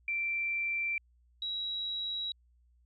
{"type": "tone pair in turn", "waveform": "sine", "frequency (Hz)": [2349, 3872], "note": ["D7", "B7"], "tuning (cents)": [0, -35], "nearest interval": "major sixth", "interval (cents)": 865, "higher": "second", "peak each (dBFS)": [-30, -33], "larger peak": "first", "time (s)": [[0.08, 0.98], [1.42, 2.32]], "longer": "neither", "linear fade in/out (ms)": 2, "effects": ["added 60 Hz sine -63 dBFS peak until 2.85 s"]}